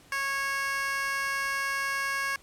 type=tone with high-pass filter; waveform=15% pulse; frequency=550 Hz; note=C#5; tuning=14 cents flat; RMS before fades=-30 dBFS; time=0.12-2.36 s; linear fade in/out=2 ms; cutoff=1400 Hz; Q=1.6; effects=pink hiss -56 dBFS RMS until 2.42 s + low-pass 12000 Hz 12 dB/octave